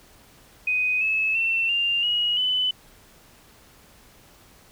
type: tone with pitch steps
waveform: sine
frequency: 2500 / 2594 / 2692 / 2793 / 2898 / 3008 Hz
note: D#7 / E7 / E7 / F7 / F#7 / F#7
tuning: +8 / -28 / +36 / -1 / -37 / +28 cents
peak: -20 dBFS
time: 0.67-2.71 s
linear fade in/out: 5 ms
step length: 340 ms
effects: pink hiss -53 dBFS RMS until 4.71 s